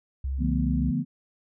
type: tone with vibrato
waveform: sine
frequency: 67 Hz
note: C2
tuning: 42 cents sharp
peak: -26 dBFS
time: 0.24-0.91 s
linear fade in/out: 5 ms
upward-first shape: triangle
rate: 13 Hz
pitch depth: 14 cents each way
type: chord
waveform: sine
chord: B half-diminished seventh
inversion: first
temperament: equal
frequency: 146.83 / 174.61 / 220 / 246.9 Hz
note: D3 / F3 / A3 / B3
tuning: 0 / 0 / 0 / 0 cents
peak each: -29 / -30 / -31 / -27 dBFS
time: 0.38-1.05 s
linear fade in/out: 50 ms
effects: none